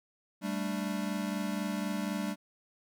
square chord, G suspended second, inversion none, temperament equal, 196 / 220 / 293.7 Hz, G3 / A3 / D4, 0 / 0 / 0 cents, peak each -35 / -38 / -39 dBFS, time 0.41-2.36 s, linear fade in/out 50 ms, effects none

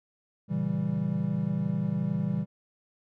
triangle chord, A# diminished seventh, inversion none, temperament equal, 116.54 / 138.59 / 164.81 / 196 Hz, A#2 / C#3 / E3 / G3, 0 / 0 / 0 / 0 cents, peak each -34 / -32 / -28 / -28 dBFS, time 0.48-2.46 s, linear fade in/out 50 ms, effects none

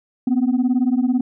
sine beating tone pair, 242.4 / 260.4 Hz, B3 / C4, -32 / -8 cents, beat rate 18 Hz, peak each -16 dBFS, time 0.27-1.21 s, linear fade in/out 5 ms, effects tanh soft clip ceiling -12 dBFS

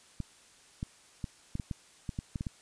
clicks, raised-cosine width 5 ms, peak -22 dBFS, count 11, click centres 0.203 / 0.829 / 1.242 / 1.554 / 1.598 / 1.712 / 2.092 / 2.189 / 2.358 / 2.409 / 2.468 s, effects white hiss -59 dBFS RMS until 2.61 s + resampled to 22050 Hz

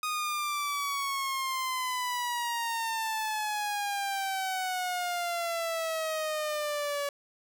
sawtooth exponential sweep, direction down, 1244.5 to 567 Hz, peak -26 dBFS, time 0.03-7.09 s, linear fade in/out 2 ms, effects none

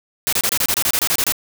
white noise bursts, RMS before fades -18 dBFS, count 13, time 0.27-1.322 s, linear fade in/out 0 ms, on 56 ms, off 27 ms, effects none

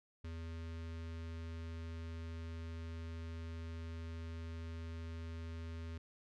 square tone with notch filter, 82.41 Hz, E2, in tune, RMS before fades -45 dBFS, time 0.24-5.98 s, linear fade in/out 5 ms, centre 750 Hz, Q 1.6, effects low-pass 5000 Hz 12 dB/octave

